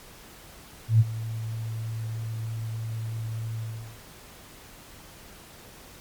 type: tone with ADSR envelope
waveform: sine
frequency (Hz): 112.1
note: A2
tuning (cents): +33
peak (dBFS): -12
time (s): 0.88-4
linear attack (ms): 120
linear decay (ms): 34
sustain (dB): -17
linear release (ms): 400
effects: pink hiss -48 dBFS RMS until 6 s + MP3 96 kbps